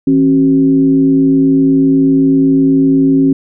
sine tone with frequency modulation, 271.2 Hz, C#4, 38 cents flat, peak -6 dBFS, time 0.07-3.33 s, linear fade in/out 5 ms, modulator 108 Hz, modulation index 0.52, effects none

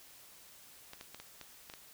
clicks, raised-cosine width 0.2 ms, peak -29 dBFS, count 7, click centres 0.934 / 1.011 / 1.146 / 1.2 / 1.413 / 1.699 / 1.738 s, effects white hiss -57 dBFS RMS until 1.93 s

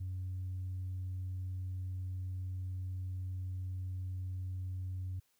sine tone, 92.5 Hz, F#2, in tune, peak -35 dBFS, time 0-5.2 s, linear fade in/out 10 ms, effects tanh soft clip ceiling -34 dBFS + white hiss -75 dBFS RMS until 5.39 s

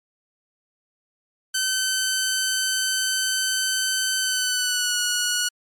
10% pulse tone with pitch glide, 1532 to 1458.6 Hz, G6 to F#6, -40 to -25 cents, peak -12 dBFS, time 1.54-5.49 s, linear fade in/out 10 ms, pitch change -85 cents, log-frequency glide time 4.21-4.99 s, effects MP3 96 kbps

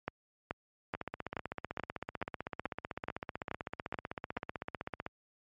two click trains, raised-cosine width 0.5 ms, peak -22 / -19 dBFS, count 66 / 11, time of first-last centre 0.95-5.064 / 0.08-4.372 s, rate 15.8 / 2.33 Hz, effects high-pass 60 Hz 12 dB/octave + MP3 48 kbps

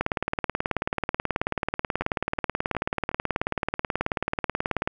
two click trains, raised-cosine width 0.5 ms, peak -9 / -22 dBFS, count 91 / 4, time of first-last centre 0.01-4.875 / 2.02-3.115 s, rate 18.5 / 2.74 Hz, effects none

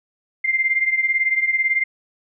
sine beating tone pair, 2093 / 2111 Hz, C7 / C7, 0 / +15 cents, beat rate 18 Hz, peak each -18 / -22 dBFS, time 0.44-1.84 s, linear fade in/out 10 ms, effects none

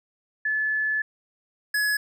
sine / square tone pair in turn, 1728 / 1692.4 Hz, A6 / G#6, -32 / +32 cents, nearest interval unison, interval 36 cents, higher first, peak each -22 dBFS, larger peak neither, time 0.45-1.02 / 1.74-1.97 s, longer first, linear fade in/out 5 ms, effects none

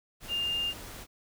sine tone in noise, 2808 Hz, F7, 9 cents sharp, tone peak -28 dBFS, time 0.28-0.74 s, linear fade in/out 50 ms, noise pink, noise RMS -44 dBFS, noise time 0.2-1.07 s, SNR +13 dB, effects none

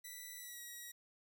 5% pulse tone with pitch glide, 1974 to 1913.4 Hz, B6 to A#6, -1 to +45 cents, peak -38 dBFS, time 0.04-0.92 s, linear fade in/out 10 ms, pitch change -54 cents, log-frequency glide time 0.38-0.61 s, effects none

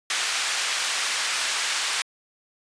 pink band-pass noise, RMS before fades -26 dBFS, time 0.1-2.02 s, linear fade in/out 2 ms, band 1500 to 8500 Hz, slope 12 dB/octave, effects resampled to 22050 Hz

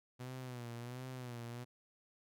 sawtooth tone with vibrato, 123.47 Hz, B2, in tune, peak -40 dBFS, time 0.19-1.65 s, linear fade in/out 20 ms, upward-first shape sine, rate 1.4 Hz, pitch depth 81 cents each way, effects none

